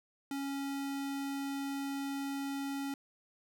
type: tone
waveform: square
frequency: 277 Hz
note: C#4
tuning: 1 cent flat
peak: -36 dBFS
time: 0.31-2.94 s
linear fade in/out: 2 ms
effects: none